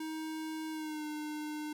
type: tone with pitch glide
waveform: square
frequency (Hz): 315.4 to 302.7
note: D#4 to D#4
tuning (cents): +24 to -48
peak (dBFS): -38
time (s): 0-1.73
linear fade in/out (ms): 5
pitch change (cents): -72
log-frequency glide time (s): 0.71-1.05
effects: none